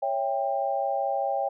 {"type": "chord", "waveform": "sine", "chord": "C# diminished", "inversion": "none", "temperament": "equal with one note detuned", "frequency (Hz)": [554.4, 659.3, 792.6], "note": ["C#5", "E5", "G5"], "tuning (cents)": [0, 0, 19], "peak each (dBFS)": [-29, -31, -27], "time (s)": [0.02, 1.49], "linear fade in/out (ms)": 10, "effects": []}